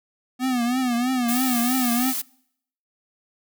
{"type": "tone with vibrato", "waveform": "square", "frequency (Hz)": 247.8, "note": "B3", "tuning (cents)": 6, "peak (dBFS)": -21, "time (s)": [0.39, 2.14], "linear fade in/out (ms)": 50, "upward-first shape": "triangle", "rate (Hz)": 3.1, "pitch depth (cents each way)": 110}
{"type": "noise", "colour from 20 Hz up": "blue", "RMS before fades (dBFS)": -27, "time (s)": [1.28, 2.22], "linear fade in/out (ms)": 10}
{"effects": ["noise-tail reverb RT60 0.7 s tail -24 dB re dry"]}